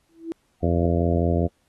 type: tone with exponential growth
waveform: sine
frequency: 329.6 Hz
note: E4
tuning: in tune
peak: -23 dBFS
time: 0.09-0.32 s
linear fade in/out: 0 ms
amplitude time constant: 48 ms
type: harmonic tone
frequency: 85.2 Hz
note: F2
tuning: 42 cents flat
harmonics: 1 / 2 / 3 / 4 / 5 / 6 / 7 / 8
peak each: -22 / -25 / -27 / -28 / -29 / -30 / -30 / -31 dBFS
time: 0.62-1.48 s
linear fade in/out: 20 ms
effects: pink hiss -68 dBFS RMS until 1.68 s + AAC 32 kbps